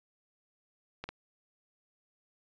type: clicks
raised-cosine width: 0.3 ms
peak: -23 dBFS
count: 2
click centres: 1.04 / 1.09 s
effects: resampled to 16000 Hz